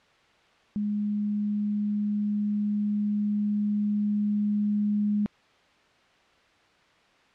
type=tone with level ramp; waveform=sine; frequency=207.7 Hz; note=G#3; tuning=in tune; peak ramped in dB=-25 to -22 dBFS; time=0.76-5.26 s; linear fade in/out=0 ms; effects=white hiss -60 dBFS RMS until 7.34 s + low-pass 3000 Hz 12 dB/octave